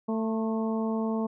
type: harmonic tone with a mistuned harmonic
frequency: 222.4 Hz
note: A3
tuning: 19 cents sharp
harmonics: 1 / 2 / 3 / 4 / 5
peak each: -27 / -33 / -37 / -39 / -41 dBFS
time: 0.08-1.27 s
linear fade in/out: 10 ms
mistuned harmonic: 5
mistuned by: -37 cents
effects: none